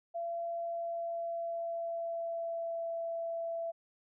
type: tone with pitch glide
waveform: sine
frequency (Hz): 679 to 668.1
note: F5 to E5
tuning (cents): -49 to +23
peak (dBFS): -34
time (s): 0.14-3.72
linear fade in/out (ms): 20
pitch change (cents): -28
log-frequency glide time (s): 0.5-2.88
effects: none